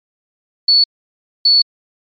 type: tone bursts at uneven times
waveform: sine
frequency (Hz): 4435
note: C#8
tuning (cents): 0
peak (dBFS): -7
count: 2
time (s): 0.68-0.84 / 1.45-1.62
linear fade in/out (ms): 5
effects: MP3 32 kbps